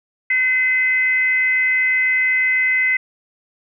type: tone with frequency modulation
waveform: sine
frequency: 2042 Hz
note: C7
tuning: 43 cents flat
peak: -14 dBFS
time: 0.3-2.97 s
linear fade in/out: 5 ms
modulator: 510 Hz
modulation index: 0.36
effects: none